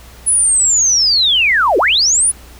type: linear two-way sweep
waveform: sine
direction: down then up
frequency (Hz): 10240 to 325.1 to 10240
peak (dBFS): -9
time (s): 0.26-2.32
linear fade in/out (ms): 20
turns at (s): 1.78
effects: added 60 Hz sine -37 dBFS peak until 2.59 s + pink hiss -41 dBFS RMS until 2.59 s